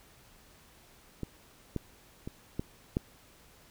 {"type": "clicks", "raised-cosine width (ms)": 3, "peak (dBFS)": [-22, -19, -25, -19, -15], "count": 5, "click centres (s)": [1.233, 1.763, 2.275, 2.595, 2.969], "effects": ["pink hiss -59 dBFS RMS until 3.7 s"]}